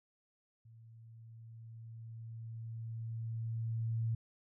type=tone with level ramp; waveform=sine; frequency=113.6 Hz; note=A#2; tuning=44 cents flat; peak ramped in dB=-55 to -31 dBFS; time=0.65-4.15 s; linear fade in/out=5 ms; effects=none